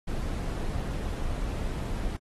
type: noise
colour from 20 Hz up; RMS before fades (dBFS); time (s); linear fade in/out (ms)
brown; -31; 0.07-2.17; 10
effects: AAC 32 kbps

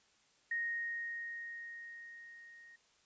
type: tone with level ramp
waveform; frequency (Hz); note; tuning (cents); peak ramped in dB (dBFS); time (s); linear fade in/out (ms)
sine; 1864.7; A#6; 0; -33 to -55; 0.51-2.76; 5
effects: white hiss -70 dBFS RMS until 3.05 s + resampled to 16000 Hz

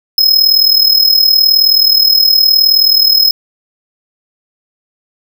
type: tone with amplitude modulation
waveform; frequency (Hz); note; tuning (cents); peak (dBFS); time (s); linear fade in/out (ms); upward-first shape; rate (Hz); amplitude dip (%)
square; 5130; E8; -48; -3; 0.18-3.31; 2; sine; 39.1; 70
effects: none

